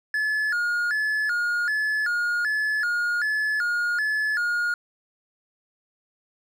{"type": "tone with vibrato", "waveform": "triangle", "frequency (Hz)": 1568, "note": "G6", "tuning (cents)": 0, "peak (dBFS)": -20, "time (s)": [0.14, 4.74], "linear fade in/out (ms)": 2, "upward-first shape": "square", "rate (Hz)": 1.3, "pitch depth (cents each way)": 160, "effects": []}